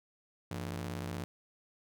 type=ring-modulated tone; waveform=sawtooth; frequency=130 Hz; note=C3; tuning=11 cents flat; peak=-30 dBFS; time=0.51-1.24 s; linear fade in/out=0 ms; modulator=36.8 Hz; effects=none